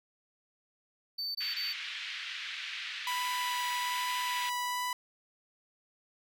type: tone bursts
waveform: triangle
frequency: 4551 Hz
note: C#8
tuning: 45 cents sharp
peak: -32 dBFS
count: 3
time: 1.18-1.732 s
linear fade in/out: 10 ms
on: 170 ms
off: 21 ms
type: band-pass noise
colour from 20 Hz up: white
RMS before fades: -40 dBFS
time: 1.4-4.5 s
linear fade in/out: 10 ms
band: 1700 to 3600 Hz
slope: 24 dB/octave
type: tone with vibrato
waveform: sawtooth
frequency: 987.8 Hz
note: B5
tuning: in tune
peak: -28 dBFS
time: 3.07-4.93 s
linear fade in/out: 2 ms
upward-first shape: sine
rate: 1.2 Hz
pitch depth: 8 cents each way
effects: none